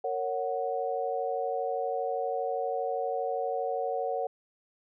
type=chord; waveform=sine; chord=F# major; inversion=first; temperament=just; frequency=462.5 / 555 / 740 Hz; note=A#4 / C#5 / F#5; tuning=-14 / +2 / 0 cents; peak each=-33 / -33 / -32 dBFS; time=0.04-4.27 s; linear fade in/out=5 ms; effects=none